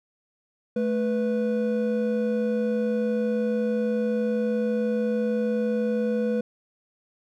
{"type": "tone pair together", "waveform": "triangle", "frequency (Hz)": [218.3, 492.1], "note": ["A3", "B4"], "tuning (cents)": [-13, -6], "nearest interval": "octave + major second", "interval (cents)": 1407, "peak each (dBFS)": -23, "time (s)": [0.76, 6.41], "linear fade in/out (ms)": 5, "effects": []}